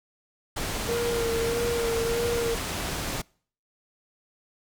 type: low-pass noise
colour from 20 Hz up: pink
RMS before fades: -31 dBFS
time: 0.56-3.22 s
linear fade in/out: 10 ms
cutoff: 12000 Hz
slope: 12 dB/octave
type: tone with vibrato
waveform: triangle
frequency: 466.2 Hz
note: A#4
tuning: in tune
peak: -23 dBFS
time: 0.88-2.55 s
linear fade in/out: 10 ms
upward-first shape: sine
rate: 1.6 Hz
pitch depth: 28 cents each way
effects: noise-tail reverb RT60 0.5 s tail -26 dB re dry